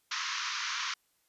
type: band-pass noise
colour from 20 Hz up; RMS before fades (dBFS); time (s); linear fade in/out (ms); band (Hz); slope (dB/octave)
pink; -35; 0.11-0.94; 5; 1000 to 6500; 96
effects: white hiss -73 dBFS RMS until 1.28 s + resampled to 32000 Hz